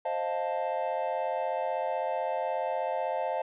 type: chord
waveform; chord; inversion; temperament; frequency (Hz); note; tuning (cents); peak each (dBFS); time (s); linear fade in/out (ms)
triangle; F dominant seventh; second; equal with one note detuned; 526.9 / 622.3 / 698.5 / 880; C5 / Eb5 / F5 / A5; +12 / 0 / 0 / 0; -32; 0.05-3.42; 5
effects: resampled to 8000 Hz